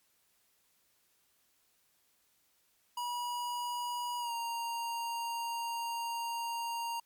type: tone with pitch glide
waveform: square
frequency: 968 to 932.9 Hz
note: B5 to A#5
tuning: -35 to +1 cents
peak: -35 dBFS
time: 2.97-7 s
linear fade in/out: 5 ms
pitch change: -64 cents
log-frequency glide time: 4.19-4.33 s
effects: white hiss -72 dBFS RMS until 7.05 s + MP3 96 kbps